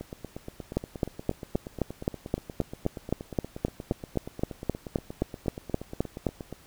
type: two click trains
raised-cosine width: 2 ms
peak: -23 / -11 dBFS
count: 56 / 22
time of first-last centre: 0.01-6.527 / 0.77-6.267 s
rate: 8.44 / 3.82 Hz
effects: pink hiss -55 dBFS RMS until 6.66 s